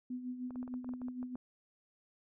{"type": "tone with tremolo", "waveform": "sine", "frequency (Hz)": 250.5, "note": "B3", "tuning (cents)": 25, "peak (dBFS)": -36, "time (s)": [0.1, 1.36], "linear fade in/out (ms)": 5, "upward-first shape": "sine", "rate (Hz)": 6.5, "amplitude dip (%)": 60}
{"type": "clicks", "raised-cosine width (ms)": 1, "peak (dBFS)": -37, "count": 12, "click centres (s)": [0.507, 0.558, 0.629, 0.678, 0.74, 0.845, 0.891, 0.937, 1.017, 1.084, 1.229, 1.355]}
{"effects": []}